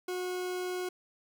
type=tone; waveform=40% pulse; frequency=363.6 Hz; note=F#4; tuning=30 cents flat; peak=-32 dBFS; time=0.08-0.89 s; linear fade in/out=5 ms; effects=none